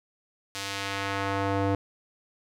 square tone with band-pass filter sweep, 98.6 Hz, G2, 11 cents sharp, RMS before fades -29 dBFS, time 0.55-1.75 s, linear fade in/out 0 ms, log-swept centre 5100 to 480 Hz, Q 0.72, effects none

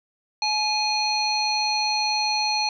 harmonic tone with a mistuned harmonic, 849 Hz, G#5, 38 cents sharp, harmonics 1 / 3 / 5 / 7, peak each -25 / -28 / -24 / -34 dBFS, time 0.42-2.69 s, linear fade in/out 2 ms, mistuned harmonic 3, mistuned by -49 cents, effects none

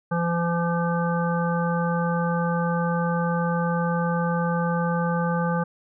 harmonic tone, 170.5 Hz, F3, 41 cents flat, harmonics 1 / 3 / 5 / 7 / 9, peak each -23 / -28 / -30 / -31 / -33 dBFS, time 0.11-5.64 s, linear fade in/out 10 ms, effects none

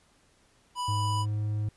square tone, 987.8 Hz, B5, in tune, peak -30 dBFS, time 0.75-1.26 s, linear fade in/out 50 ms
triangle tone with pitch glide, 104.3 to 105.82 Hz, G#2 to G#2, +8 to +33 cents, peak -25 dBFS, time 0.88-1.69 s, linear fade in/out 5 ms, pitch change +25 cents, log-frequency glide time 1-1.41 s
effects pink hiss -64 dBFS RMS until 1.76 s + resampled to 24000 Hz

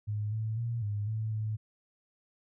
sine tone with pitch steps, 105.2 / 110 / 117 / 103.4 / 109.8 / 108.3 Hz, G#2 / A2 / A#2 / G#2 / A2 / A2, +23 / 0 / +7 / -7 / -3 / -27 cents, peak -30 dBFS, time 0.07-1.57 s, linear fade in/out 20 ms, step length 250 ms, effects none

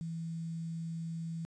sine tone with quantisation, 164.81 Hz, E3, in tune, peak -36 dBFS, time 0.01-1.45 s, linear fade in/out 0 ms, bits 10, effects resampled to 22050 Hz

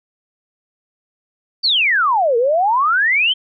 sine exponential two-way sweep, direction down then up, 4719 to 451.5 to 3194 Hz, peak -12 dBFS, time 1.63-3.34 s, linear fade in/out 20 ms, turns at 2.37 s, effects none

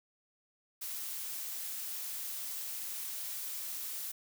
blue noise, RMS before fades -40 dBFS, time 0.81-4.12 s, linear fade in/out 10 ms, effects none

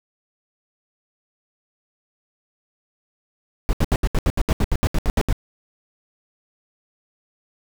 brown noise bursts, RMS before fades -17 dBFS, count 15, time 3.69-5.327 s, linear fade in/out 0 ms, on 41 ms, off 73 ms, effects none

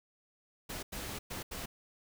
pink noise bursts at uneven times, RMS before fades -41 dBFS, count 4, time 0.69-0.83 / 0.92-1.19 / 1.3-1.43 / 1.51-1.66 s, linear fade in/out 10 ms, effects none

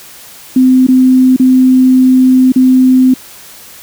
sine tone with dropouts, 257.4 Hz, C4, 28 cents flat, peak -3 dBFS, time 0.56-3.14 s, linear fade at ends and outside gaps 5 ms, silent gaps 0.868-0.885 / 1.364-1.397 / 2.521-2.559 s, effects white hiss -34 dBFS RMS until 3.82 s

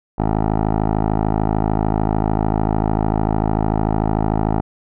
10% pulse tone with low-pass filter, 53.4 Hz, G#1, 49 cents sharp, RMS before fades -18 dBFS, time 0.18-4.61 s, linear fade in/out 10 ms, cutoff 850 Hz, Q 2, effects none

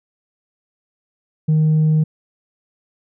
triangle tone with tanh clipping, 155.5 Hz, D#3, 1 cent flat, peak -12 dBFS, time 1.48-2.04 s, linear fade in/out 10 ms, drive 6 dB, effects none

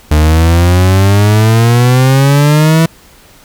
40% pulse exponential sweep, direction up, 74.8 to 164.81 Hz, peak -4 dBFS, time 0.11-2.86 s, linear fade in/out 5 ms, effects pink hiss -41 dBFS RMS until 3.44 s

